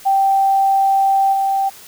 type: tone with level steps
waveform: sine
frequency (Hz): 781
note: G5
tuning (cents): -7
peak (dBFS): -11 / -14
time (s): 0.05-1.7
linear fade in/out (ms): 20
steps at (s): 1.32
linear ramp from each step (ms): 20
effects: white hiss -40 dBFS RMS until 1.87 s